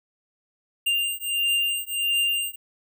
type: beating tone pair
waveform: square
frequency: 2794 / 2795.5 Hz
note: F7 / F7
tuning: 0 / +1 cents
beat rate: 1.5 Hz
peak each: -26 dBFS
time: 0.86-2.56 s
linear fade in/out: 10 ms
effects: none